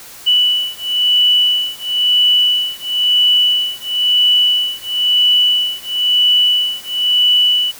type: beating tone pair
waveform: sine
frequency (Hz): 2963 / 2963.99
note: F#7 / F#7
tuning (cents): +2 / +2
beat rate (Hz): 0.99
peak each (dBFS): -14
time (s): 0.26-7.72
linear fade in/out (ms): 20
effects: white hiss -36 dBFS RMS until 7.79 s